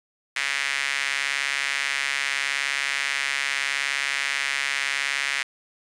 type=tone with high-pass filter; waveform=sawtooth; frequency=139.2 Hz; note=C#3; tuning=8 cents sharp; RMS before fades=-26 dBFS; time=0.36-5.43 s; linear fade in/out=5 ms; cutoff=2000 Hz; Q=2.8; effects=resampled to 22050 Hz